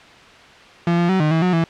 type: tone with pitch steps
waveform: 35% pulse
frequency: 171.1 / 172.8 / 189 / 152.9 / 161.9 / 181.7 / 165.2 Hz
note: F3 / F3 / F#3 / D#3 / E3 / F#3 / E3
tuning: -35 / -18 / +37 / -30 / -31 / -31 / +4 cents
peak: -13 dBFS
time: 0.87-1.64 s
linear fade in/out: 2 ms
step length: 110 ms
effects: white hiss -43 dBFS RMS until 1.69 s + low-pass 3000 Hz 12 dB/octave